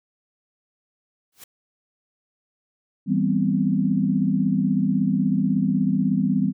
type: noise with exponential growth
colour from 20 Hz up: white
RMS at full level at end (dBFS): -37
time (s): 1.32-1.44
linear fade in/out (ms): 5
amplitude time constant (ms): 26
type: chord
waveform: sine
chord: C major seventh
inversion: first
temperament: just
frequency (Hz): 163.52 / 196.22 / 245.3 / 261.6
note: E3 / G3 / B3 / C4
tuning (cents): -14 / +2 / -12 / 0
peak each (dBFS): -25 / -21 / -25 / -25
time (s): 3.06-6.53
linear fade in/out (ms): 50
effects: none